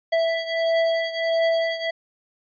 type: beating tone pair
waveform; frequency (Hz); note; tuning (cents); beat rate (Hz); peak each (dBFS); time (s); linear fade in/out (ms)
square; 659.3 / 660.8; E5 / E5; 0 / +4; 1.5; -22 / -26; 0.12-1.91; 10
effects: resampled to 11025 Hz